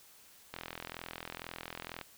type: click train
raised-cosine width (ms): 0.3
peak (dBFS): -24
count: 63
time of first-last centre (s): 0.54-2.013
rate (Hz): 42.1
effects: white hiss -59 dBFS RMS until 2.17 s